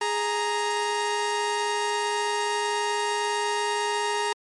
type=tone pair together; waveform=sawtooth; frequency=415.3 / 932.3 Hz; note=G#4 / A#5; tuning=0 / 0 cents; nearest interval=octave + major second; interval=1400 cents; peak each=-24 / -22 dBFS; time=0.01-4.33 s; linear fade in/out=5 ms; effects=low-pass 11000 Hz 12 dB/octave + MP3 48 kbps